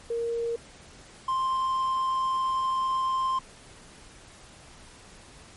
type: tone pair in turn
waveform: sine / triangle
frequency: 466.2 / 1048.6 Hz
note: A#4 / C6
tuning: 0 / +3 cents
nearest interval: octave + major second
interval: 1403 cents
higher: second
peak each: -26 / -22 dBFS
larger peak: second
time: 0.1-0.56 / 1.28-3.39 s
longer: second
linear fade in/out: 5 ms
effects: pink hiss -50 dBFS RMS until 5.56 s + MP3 48 kbps